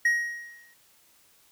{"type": "tone with exponential decay", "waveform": "triangle", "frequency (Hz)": 1887, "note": "A#6", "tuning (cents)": 21, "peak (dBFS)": -16, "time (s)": [0.05, 0.74], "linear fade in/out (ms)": 5, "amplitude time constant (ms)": 150, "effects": ["white hiss -61 dBFS RMS until 1.51 s"]}